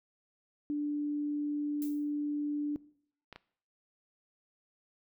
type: tone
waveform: sine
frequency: 293.7 Hz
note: D4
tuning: in tune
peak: -30 dBFS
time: 0.7-2.76 s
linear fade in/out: 0 ms
type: noise with exponential decay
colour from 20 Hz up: violet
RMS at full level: -43 dBFS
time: 1.82-2.11 s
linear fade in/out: 0 ms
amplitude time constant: 61 ms
type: clicks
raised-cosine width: 0.3 ms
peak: -30 dBFS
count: 2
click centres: 3.327 / 3.36 s
effects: noise-tail reverb RT60 0.6 s tail -20 dB re dry